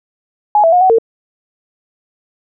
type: tone with pitch steps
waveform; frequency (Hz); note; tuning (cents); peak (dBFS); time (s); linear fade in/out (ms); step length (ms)
sine; 838 / 659 / 718 / 750 / 454.4; G#5 / E5 / F5 / F#5 / A#4; +15 / -1 / +48 / +23 / -44; -6; 0.55-0.985; 2; 87
effects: none